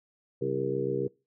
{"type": "harmonic tone with a mistuned harmonic", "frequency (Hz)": 67.2, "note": "C2", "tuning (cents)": 47, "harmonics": [2, 3, 4, 5, 6, 7], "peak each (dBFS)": [-35, -40, -39, -35, -31, -32], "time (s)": [0.41, 1.08], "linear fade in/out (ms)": 10, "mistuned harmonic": 3, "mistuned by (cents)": -77, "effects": ["noise-tail reverb RT60 0.3 s tail -25 dB re dry"]}